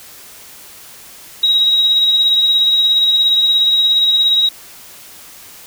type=tone with tremolo; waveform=sine; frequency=3821 Hz; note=A#7; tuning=42 cents sharp; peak=-8 dBFS; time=1.43-4.49 s; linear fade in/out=5 ms; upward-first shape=sine; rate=17 Hz; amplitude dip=30%; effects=white hiss -38 dBFS RMS until 5.66 s